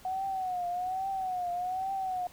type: tone with vibrato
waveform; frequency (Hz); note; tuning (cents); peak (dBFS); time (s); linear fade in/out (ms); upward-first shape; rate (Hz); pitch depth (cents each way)
sine; 740; F#5; 0; -30; 0.05-2.27; 2; triangle; 1.2; 100
effects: pink hiss -55 dBFS RMS until 2.32 s